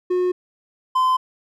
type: tone pair in turn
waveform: triangle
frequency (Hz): 362.2 / 1028.3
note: F#4 / C6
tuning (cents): -37 / -30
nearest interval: octave + tritone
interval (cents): 1807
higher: second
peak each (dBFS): -15 / -13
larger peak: second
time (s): 0.1-0.32 / 0.95-1.17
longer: neither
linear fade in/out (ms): 10
effects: none